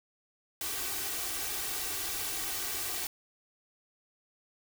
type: noise with comb filter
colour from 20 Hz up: white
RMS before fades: -35 dBFS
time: 0.61-3.07 s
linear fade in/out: 2 ms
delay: 2.6 ms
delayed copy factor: +0.7
effects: none